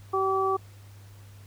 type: harmonic tone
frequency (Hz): 384.1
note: G4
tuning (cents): -35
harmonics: 1 / 2 / 3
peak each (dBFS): -26 / -30 / -26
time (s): 0.13-0.57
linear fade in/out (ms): 10
effects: added 100 Hz sine -46 dBFS peak until 1.46 s + pink hiss -57 dBFS RMS until 1.46 s